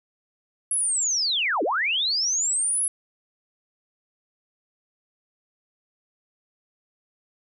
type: linear two-way sweep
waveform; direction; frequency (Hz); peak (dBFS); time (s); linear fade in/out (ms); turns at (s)
sine; down then up; 10930 to 273.8 to 10930; -21; 0.71-2.88; 2; 1.63
effects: none